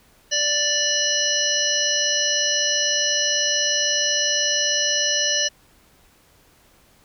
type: harmonic tone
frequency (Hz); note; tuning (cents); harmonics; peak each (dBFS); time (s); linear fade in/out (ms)
587.3; D5; 0; 1 / 3 / 5 / 7 / 9 / 10; -29 / -27 / -24 / -28 / -26 / -23; 0.31-5.49; 20
effects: pink hiss -56 dBFS RMS until 7.04 s